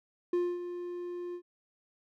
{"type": "tone with ADSR envelope", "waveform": "triangle", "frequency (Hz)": 352.5, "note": "F4", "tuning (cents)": 16, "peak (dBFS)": -23, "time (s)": [0.33, 1.42], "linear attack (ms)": 4, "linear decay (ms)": 250, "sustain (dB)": -11, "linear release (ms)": 76, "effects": []}